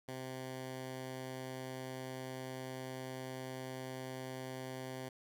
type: tone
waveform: 10% pulse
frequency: 130 Hz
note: C3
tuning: 11 cents flat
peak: -34 dBFS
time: 0.08-5.09 s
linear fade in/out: 5 ms
effects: none